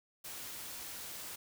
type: noise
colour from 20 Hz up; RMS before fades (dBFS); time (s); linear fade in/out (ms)
white; -45; 0.24-1.36; 10
effects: none